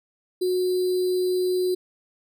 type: tone with sample-and-hold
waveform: sine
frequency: 365.3 Hz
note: F#4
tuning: 22 cents flat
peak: -20 dBFS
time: 0.41-1.75 s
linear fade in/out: 10 ms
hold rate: 4410 Hz
effects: none